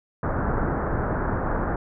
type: low-pass noise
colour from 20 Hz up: pink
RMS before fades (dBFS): -25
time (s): 0.23-1.76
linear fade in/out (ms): 2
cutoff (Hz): 1600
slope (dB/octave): 48
effects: none